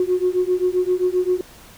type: beating tone pair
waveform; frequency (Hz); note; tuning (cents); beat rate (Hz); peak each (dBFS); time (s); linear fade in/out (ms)
sine; 360.2 / 367.8; F#4 / F#4; -46 / -10; 7.6; -19; 0-1.41; 2
effects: tanh soft clip ceiling -9 dBFS + pink hiss -45 dBFS RMS until 1.77 s